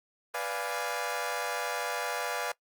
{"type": "chord", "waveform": "20% pulse", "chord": "B diminished seventh", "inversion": "none", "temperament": "equal", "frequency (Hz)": [493.9, 587.3, 698.5, 830.6], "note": ["B4", "D5", "F5", "Ab5"], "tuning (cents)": [0, 0, 0, 0], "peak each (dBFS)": -32, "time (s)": [0.34, 2.52], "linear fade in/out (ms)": 5, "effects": ["noise-tail reverb RT60 0.1 s tail -22 dB re dry", "Opus 32 kbps"]}